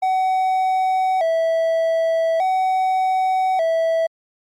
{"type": "tone with vibrato", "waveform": "triangle", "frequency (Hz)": 702, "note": "F5", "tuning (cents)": 9, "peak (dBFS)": -14, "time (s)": [0.02, 4.07], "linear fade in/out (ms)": 10, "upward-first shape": "square", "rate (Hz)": 0.42, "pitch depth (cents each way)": 120, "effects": ["Opus 48 kbps"]}